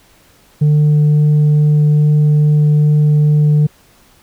sine tone with tanh clipping, 149.8 Hz, D3, 35 cents sharp, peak -8 dBFS, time 0.61-3.67 s, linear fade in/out 10 ms, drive 2 dB, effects pink hiss -49 dBFS RMS until 4.22 s

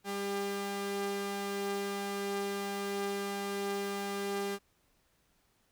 sawtooth tone pair together, 199.2 / 399.9 Hz, G3 / G4, +28 / +35 cents, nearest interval octave, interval 1207 cents, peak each -35 / -31 dBFS, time 0.04-4.59 s, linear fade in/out 50 ms, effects pink hiss -72 dBFS RMS until 5.71 s

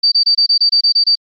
sine tone bursts, 4629 Hz, D8, 26 cents flat, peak -8 dBFS, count 10, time 0.03-1.155 s, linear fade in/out 10 ms, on 90 ms, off 25 ms, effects Opus 48 kbps

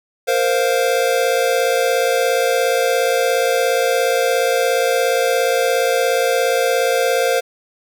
square chord, Bb suspended second, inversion none, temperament equal, 466.2 / 523.3 / 698.5 Hz, Bb4 / C5 / F5, 0 / 0 / 0 cents, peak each -20 / -18 / -22 dBFS, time 0.27-7.41 s, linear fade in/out 20 ms, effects none

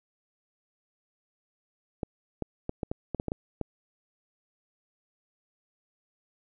clicks, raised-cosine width 2 ms, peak -17 dBFS, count 10, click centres 2.032 / 2.423 / 2.694 / 2.832 / 2.915 / 3.147 / 3.199 / 3.283 / 3.319 / 3.613 s, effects none

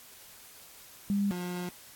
sine / 30% pulse tone pair in turn, 201.1 / 178.29 Hz, G3 / F3, +44 / +36 cents, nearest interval major second, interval 208 cents, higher first, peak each -25 / -31 dBFS, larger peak first, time 1.1-1.31 / 1.31-1.69 s, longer second, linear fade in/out 0 ms, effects white hiss -52 dBFS RMS until 1.95 s + AAC 64 kbps

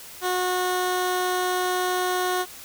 15% pulse tone, 364.4 Hz, F#4, 26 cents flat, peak -16 dBFS, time 0.21-2.46 s, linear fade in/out 50 ms, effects white hiss -42 dBFS RMS until 2.64 s

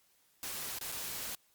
white noise with dropouts, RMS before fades -40 dBFS, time 0.43-1.35 s, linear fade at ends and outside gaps 1 ms, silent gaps 0.786-0.811 / 0.918-0.922 s, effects white hiss -70 dBFS RMS until 1.54 s + Opus 48 kbps

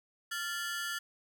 sawtooth ring-modulated tone, 1568 Hz, G6, in tune, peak -28 dBFS, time 0.31-0.99 s, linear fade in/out 10 ms, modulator 178 Hz, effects none

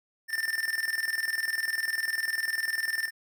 square tone with tremolo, 1795 Hz, A6, 34 cents sharp, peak -26 dBFS, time 0.28-3.11 s, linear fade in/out 50 ms, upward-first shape square, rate 20 Hz, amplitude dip 70%, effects none

